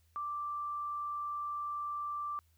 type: tone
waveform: sine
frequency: 1174.7 Hz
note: D6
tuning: in tune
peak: -35 dBFS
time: 0.16-2.39 s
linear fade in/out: 0 ms
effects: added 81 Hz sine -66 dBFS peak until 2.57 s + white hiss -75 dBFS RMS until 2.57 s